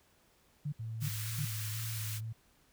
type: tone bursts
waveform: sine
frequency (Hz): 146.83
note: D3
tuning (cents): 0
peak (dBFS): -33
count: 3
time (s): 0.65-1.455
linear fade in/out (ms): 10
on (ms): 75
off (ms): 290
type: tone with vibrato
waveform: sine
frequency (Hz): 110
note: A2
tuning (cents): 0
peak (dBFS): -37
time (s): 0.79-2.33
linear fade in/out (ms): 10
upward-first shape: square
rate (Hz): 2.1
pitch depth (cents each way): 33
type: band-stop noise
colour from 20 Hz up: white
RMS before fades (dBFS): -42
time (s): 1-2.21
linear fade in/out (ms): 50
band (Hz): 120 to 1200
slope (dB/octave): 24
effects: pink hiss -68 dBFS RMS until 2.72 s